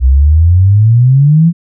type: exponential sweep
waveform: sine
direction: up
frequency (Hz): 61.74 to 173.5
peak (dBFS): -3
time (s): 0-1.53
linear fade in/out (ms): 50
effects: none